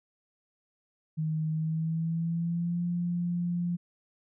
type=tone with pitch glide; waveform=sine; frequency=157 to 174.2 Hz; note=D#3 to F3; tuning=+16 to -4 cents; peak=-27 dBFS; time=1.17-3.77 s; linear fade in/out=20 ms; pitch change=+180 cents; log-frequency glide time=1.51-2.84 s; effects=none